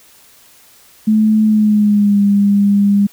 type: tone with pitch glide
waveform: sine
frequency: 216.2 to 201.7 Hz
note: A3 to G3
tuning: -30 to +50 cents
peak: -8 dBFS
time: 1.07-3.07 s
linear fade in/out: 10 ms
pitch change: -120 cents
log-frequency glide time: 1.45-2.2 s
effects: white hiss -46 dBFS RMS until 3.12 s